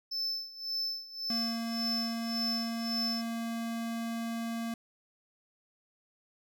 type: tone with tremolo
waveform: triangle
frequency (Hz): 5274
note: E8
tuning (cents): 0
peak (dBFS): -29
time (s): 0.11-3.22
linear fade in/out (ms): 10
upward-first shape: sine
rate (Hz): 1.8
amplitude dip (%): 85
type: tone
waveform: square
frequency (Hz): 230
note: A#3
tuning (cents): -23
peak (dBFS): -34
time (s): 1.3-4.74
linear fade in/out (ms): 2
effects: none